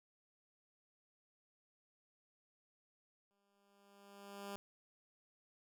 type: tone with exponential growth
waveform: 10% pulse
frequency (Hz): 200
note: G3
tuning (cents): +35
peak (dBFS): -35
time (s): 3.31-4.56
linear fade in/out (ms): 0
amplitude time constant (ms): 270
effects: none